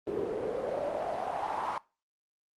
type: noise with band-pass filter sweep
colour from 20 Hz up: pink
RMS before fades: -33 dBFS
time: 0.07-1.78 s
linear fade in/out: 2 ms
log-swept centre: 380 to 980 Hz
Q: 5.4
effects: noise-tail reverb RT60 0.3 s tail -21 dB re dry + Opus 24 kbps